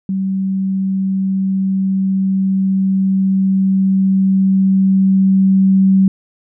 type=tone with level ramp; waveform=sine; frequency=191.8 Hz; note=G3; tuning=37 cents flat; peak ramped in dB=-15 to -7 dBFS; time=0.09-6.08 s; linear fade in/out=2 ms; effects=none